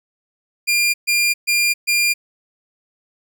sawtooth tone bursts, 2400 Hz, D7, 37 cents sharp, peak -11 dBFS, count 4, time 0.67-2.14 s, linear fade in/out 20 ms, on 270 ms, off 130 ms, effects none

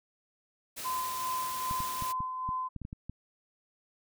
white noise, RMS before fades -40 dBFS, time 0.76-2.13 s, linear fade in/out 20 ms
sine tone with tremolo, 1025 Hz, C6, 36 cents flat, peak -30 dBFS, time 0.84-2.69 s, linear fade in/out 20 ms, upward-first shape sine, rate 2.5 Hz, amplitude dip 40%
clicks, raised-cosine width 5 ms, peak -27 dBFS, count 10, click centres 1.711 / 1.804 / 2.023 / 2.205 / 2.49 / 2.763 / 2.817 / 2.851 / 2.929 / 3.096 s
effects none

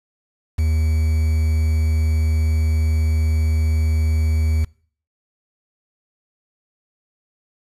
triangle tone with quantisation, 78.8 Hz, D#2, 23 cents sharp, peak -13 dBFS, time 0.58-4.65 s, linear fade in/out 10 ms, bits 6, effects noise-tail reverb RT60 0.5 s tail -24 dB re dry + resampled to 32000 Hz

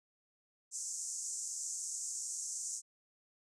white band-pass noise, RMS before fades -41 dBFS, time 0.71-2.82 s, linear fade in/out 50 ms, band 6200 to 8100 Hz, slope 48 dB/octave, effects none

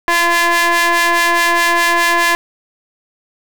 sawtooth ring-modulated tone, 343.1 Hz, F4, 31 cents flat, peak -4 dBFS, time 0.08-2.35 s, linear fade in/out 0 ms, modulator 1370 Hz, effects 7-bit

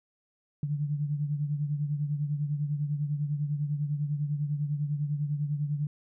sine beating tone pair, 145.6 / 155.6 Hz, D3 / D#3, -15 / 0 cents, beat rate 10 Hz, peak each -28 / -35 dBFS, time 0.63-5.87 s, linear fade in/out 2 ms, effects none

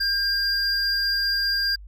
triangle tone pair together, 1600 / 4795 Hz, G6 / D8, +35 / +35 cents, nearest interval octave + perfect fifth, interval 1900 cents, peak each -24 / -21 dBFS, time 0-1.76 s, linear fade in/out 10 ms, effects added 50 Hz sine -39 dBFS peak until 1.87 s

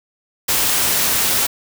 white noise, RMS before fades -17 dBFS, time 0.48-1.47 s, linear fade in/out 10 ms, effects none

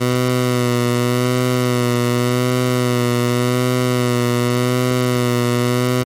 15% pulse tone with vibrato, 123.47 Hz, B2, in tune, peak -8 dBFS, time 0-6.04 s, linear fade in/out 20 ms, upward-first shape sine, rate 0.87 Hz, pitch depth 31 cents each way, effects MP3 64 kbps

